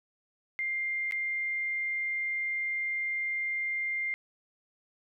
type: tone with dropouts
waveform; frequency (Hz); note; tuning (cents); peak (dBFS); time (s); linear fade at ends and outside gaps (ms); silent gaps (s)
sine; 2100; C7; +6; -29; 0.59-4.14; 0; 1.111-1.122
effects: none